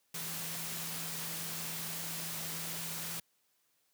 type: tone in noise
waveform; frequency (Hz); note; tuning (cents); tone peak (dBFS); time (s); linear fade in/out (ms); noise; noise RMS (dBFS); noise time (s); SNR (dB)
sine; 164.81; E3; 0; -47; 0.14-3.2; 5; white; -40; 0.14-3.2; -10
effects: white hiss -75 dBFS RMS until 3.93 s + high-pass 100 Hz 12 dB/octave